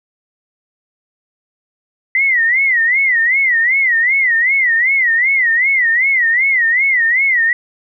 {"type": "tone with vibrato", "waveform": "sine", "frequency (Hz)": 1997, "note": "B6", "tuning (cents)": 19, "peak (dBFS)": -10, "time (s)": [2.15, 7.53], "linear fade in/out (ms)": 2, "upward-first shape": "sine", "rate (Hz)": 2.6, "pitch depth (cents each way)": 170, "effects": []}